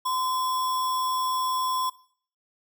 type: tone with sample-and-hold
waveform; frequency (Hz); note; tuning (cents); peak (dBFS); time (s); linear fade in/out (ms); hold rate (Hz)
sine; 1028; C6; -31; -24; 0.05-1.9; 10; 4410
effects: noise-tail reverb RT60 0.5 s tail -17 dB re dry